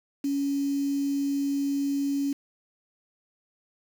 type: tone with quantisation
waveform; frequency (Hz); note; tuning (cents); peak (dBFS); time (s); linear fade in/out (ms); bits
sine; 279.9; C#4; +17; -24; 0.24-2.33; 5; 7
effects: none